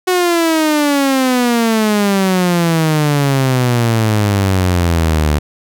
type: exponential sweep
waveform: sawtooth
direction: down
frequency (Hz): 370 to 73.1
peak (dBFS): -7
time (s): 0.07-5.39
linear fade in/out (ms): 10
effects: none